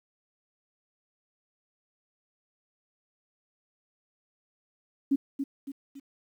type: tone with echo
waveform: sine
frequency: 275.9 Hz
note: C#4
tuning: 8 cents flat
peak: -20 dBFS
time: 5.11-5.16 s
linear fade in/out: 10 ms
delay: 280 ms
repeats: 3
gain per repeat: -7 dB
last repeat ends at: 6 s
effects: 10-bit